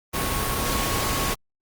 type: tone in noise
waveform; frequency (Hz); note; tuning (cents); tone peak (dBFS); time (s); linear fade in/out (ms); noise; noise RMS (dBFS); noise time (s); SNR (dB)
sine; 1100; C#6; -14; -31; 0.13-1.35; 20; pink; -25; 0.13-1.35; -9
effects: Opus 32 kbps